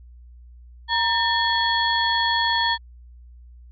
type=tone cluster; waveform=sine; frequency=936 / 1799 / 3349 / 4354 Hz; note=A#5 / A6 / G#7 / C#8; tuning=+7 / +38 / +14 / -32 cents; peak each=-22 / -23 / -24 / -27 dBFS; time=0.88-2.78 s; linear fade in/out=50 ms; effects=added 60 Hz sine -42 dBFS peak until 3.71 s + MP3 64 kbps